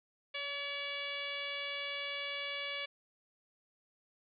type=harmonic tone with a mistuned harmonic; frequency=570 Hz; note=C#5; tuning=48 cents sharp; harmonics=1 / 2 / 3 / 4 / 5 / 6 / 7 / 8; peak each=-46 / -49 / -47 / -41 / -44 / -44 / -54 / -55 dBFS; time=0.34-2.86 s; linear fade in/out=10 ms; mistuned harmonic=1; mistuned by=-15 cents; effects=none

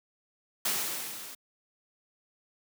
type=noise with level ramp; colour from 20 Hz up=white; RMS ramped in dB=-28 to -45 dBFS; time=0.65-1.35 s; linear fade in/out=5 ms; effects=high-pass 150 Hz 12 dB/octave

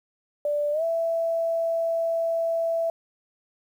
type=tone with pitch glide; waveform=sine; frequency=587.3 to 663 Hz; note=D5 to E5; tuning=0 to +10 cents; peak=-22 dBFS; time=0.45-2.9 s; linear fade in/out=2 ms; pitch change=+210 cents; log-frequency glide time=0.72-0.83 s; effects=9-bit

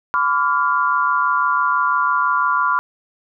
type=tone cluster; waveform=sine; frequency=1007 / 1153 / 1399 Hz; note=B5 / D6 / F6; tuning=+33 / -32 / +3 cents; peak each=-19 dBFS; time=0.14-2.79 s; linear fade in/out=0 ms; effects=none

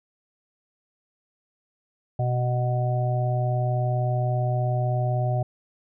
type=harmonic tone with a mistuned harmonic; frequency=123.47 Hz; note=B2; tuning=in tune; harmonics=1 / 3 / 5 / 6; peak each=-22 / -37 / -30 / -31 dBFS; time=2.19-5.43 s; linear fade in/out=5 ms; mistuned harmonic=3; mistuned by=+23 cents; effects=none

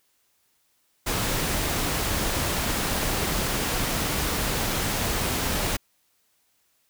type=noise; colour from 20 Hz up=pink; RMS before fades=-26 dBFS; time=1.06-5.77 s; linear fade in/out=10 ms; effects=white hiss -68 dBFS RMS until 6.89 s

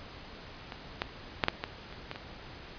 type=clicks; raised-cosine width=0.3 ms; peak=-23 / -13 / -8 / -8 / -16 / -29 / -20 / -24 dBFS; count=8; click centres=0.722 / 1.019 / 1.438 / 1.484 / 1.639 / 1.926 / 2.114 / 2.159 s; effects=pink hiss -47 dBFS RMS until 2.78 s + resampled to 11025 Hz

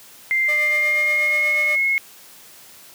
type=tone with pitch glide; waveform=sine; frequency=2093 to 2171 Hz; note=C7 to C#7; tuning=0 to -37 cents; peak=-16 dBFS; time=0.31-1.98 s; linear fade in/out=0 ms; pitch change=+63 cents; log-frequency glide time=0.53-1.54 s
type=tone with tremolo; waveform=sawtooth; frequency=600 Hz; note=D5; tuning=37 cents sharp; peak=-23 dBFS; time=0.48-1.76 s; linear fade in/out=10 ms; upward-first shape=triangle; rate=8.3 Hz; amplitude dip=55%
effects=white hiss -45 dBFS RMS until 2.94 s + high-pass 100 Hz 12 dB/octave

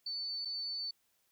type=tone with dropouts; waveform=sine; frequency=4504 Hz; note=C#8; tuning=27 cents sharp; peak=-36 dBFS; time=0.06-0.91 s; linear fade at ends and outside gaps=5 ms; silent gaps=0.45-0.454 s; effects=white hiss -75 dBFS RMS until 1.31 s

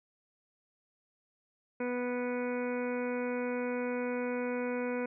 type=harmonic tone; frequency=246.3 Hz; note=B3; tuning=5 cents flat; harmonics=1 / 2 / 3 / 4 / 5 / 6 / 7 / 8 / 9 / 10; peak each=-35 / -34 / -49 / -44 / -54 / -44 / -55 / -51 / -47 / -49 dBFS; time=1.8-5.06 s; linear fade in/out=5 ms; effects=none

